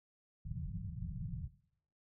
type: low-pass noise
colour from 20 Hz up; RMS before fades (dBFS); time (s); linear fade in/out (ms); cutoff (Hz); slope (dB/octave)
white; -42; 0.45-1.48; 10; 180; 96
effects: noise-tail reverb RT60 0.7 s tail -18 dB re dry